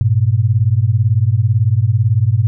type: beating tone pair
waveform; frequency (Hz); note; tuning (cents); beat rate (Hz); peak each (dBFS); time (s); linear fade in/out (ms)
sine; 101.2 / 119.2; G#2 / A#2; -44 / +39; 18; -13; 0.01-2.47; 0
effects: none